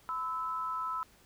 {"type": "tone pair together", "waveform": "sine", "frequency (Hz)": [1010.8, 1309], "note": ["B5", "E6"], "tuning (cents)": [40, -13], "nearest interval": "major third", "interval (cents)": 447, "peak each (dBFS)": [-37, -34], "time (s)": [0.09, 1.03], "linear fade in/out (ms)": 0, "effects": ["pink hiss -62 dBFS RMS until 1.25 s"]}